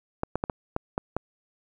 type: clicks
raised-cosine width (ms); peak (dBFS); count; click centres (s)
1; -12; 7; 0.234 / 0.356 / 0.439 / 0.498 / 0.764 / 0.979 / 1.166
effects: 9-bit